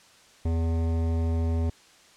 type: tone with hard clipping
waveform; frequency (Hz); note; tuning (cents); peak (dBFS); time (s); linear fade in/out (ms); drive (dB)
sine; 82.41; E2; 0; -25; 0.45-1.7; 5; 15
effects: white hiss -55 dBFS RMS until 2.16 s + low-pass 7000 Hz 12 dB/octave